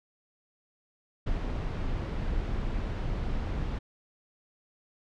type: noise with ADSR envelope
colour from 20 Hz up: brown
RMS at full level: -29 dBFS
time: 1.26-3.79 s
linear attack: 13 ms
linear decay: 130 ms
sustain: -2 dB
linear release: 11 ms
effects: low-pass 4000 Hz 12 dB/octave